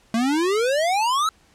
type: exponential sweep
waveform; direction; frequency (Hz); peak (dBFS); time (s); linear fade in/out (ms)
square; up; 220 to 1337; -19; 0.14-1.29; 2
effects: pink hiss -57 dBFS RMS until 1.54 s + low-pass 9000 Hz 12 dB/octave